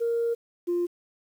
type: tone pair in turn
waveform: sine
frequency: 466.2 / 349.3 Hz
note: A#4 / F4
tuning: 0 / 0 cents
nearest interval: perfect fourth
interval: 500 cents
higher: first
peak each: -22 dBFS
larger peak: neither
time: 0-0.35 / 0.67-0.87 s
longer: first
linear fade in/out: 20 ms
effects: tanh soft clip ceiling -19 dBFS + 9-bit